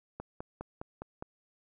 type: click train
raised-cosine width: 1 ms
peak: -25 dBFS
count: 6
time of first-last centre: 0.2-1.225 s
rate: 4.88 Hz
effects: none